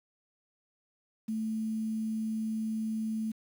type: tone with quantisation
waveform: sine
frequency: 220 Hz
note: A3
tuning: in tune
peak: -30 dBFS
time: 1.28-3.32 s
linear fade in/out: 10 ms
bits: 9
effects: none